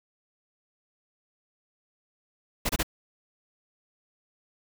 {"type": "noise bursts", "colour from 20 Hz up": "pink", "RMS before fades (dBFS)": -26, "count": 3, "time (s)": [2.65, 2.831], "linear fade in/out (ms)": 10, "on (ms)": 43, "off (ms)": 26, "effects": []}